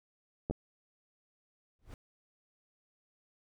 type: clicks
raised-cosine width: 2 ms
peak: -21 dBFS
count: 2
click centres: 0.499 / 0.51 s
type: noise with exponential growth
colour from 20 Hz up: brown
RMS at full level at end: -40 dBFS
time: 1.79-1.94 s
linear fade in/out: 1 ms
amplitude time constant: 32 ms
effects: none